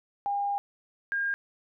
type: tone pair in turn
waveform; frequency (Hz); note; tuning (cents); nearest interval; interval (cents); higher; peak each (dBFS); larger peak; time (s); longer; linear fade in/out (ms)
sine; 807 / 1614; G#5 / G#6; -50 / -50; octave; 1200; second; -26; neither; 0.26-0.58 / 1.12-1.34; first; 0
effects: none